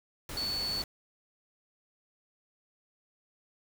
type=tone in noise; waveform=sine; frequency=4448 Hz; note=C#8; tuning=5 cents sharp; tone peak=-31 dBFS; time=0.37-0.82 s; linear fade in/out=2 ms; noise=pink; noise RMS=-41 dBFS; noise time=0.29-0.84 s; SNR=+7 dB; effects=none